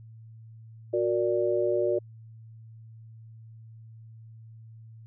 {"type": "chord", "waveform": "sine", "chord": "Gb augmented", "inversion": "none", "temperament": "equal with one note detuned", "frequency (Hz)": [365.5, 466.2, 587.3], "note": ["Gb4", "Bb4", "D5"], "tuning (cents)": [-21, 0, 0], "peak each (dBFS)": [-26, -30, -27], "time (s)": [0.93, 1.99], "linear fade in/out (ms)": 10, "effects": ["added 112 Hz sine -45 dBFS peak until 5.06 s"]}